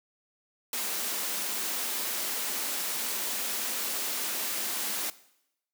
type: high-pass noise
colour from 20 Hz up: white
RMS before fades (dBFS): -32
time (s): 0.73-5.1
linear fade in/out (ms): 2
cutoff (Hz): 190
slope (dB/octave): 96
effects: noise-tail reverb RT60 0.8 s tail -18 dB re dry